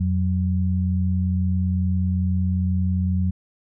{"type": "tone pair together", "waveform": "sine", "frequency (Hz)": [87.31, 185], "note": ["F2", "F#3"], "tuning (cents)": [0, 0], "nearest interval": "octave + minor second", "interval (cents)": 1300, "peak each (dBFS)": [-20, -23], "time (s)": [0, 3.31], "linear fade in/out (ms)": 10, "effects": []}